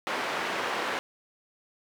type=band-pass noise; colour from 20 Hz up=white; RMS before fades=-31 dBFS; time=0.07-0.99 s; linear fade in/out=0 ms; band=300 to 1800 Hz; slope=12 dB/octave; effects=none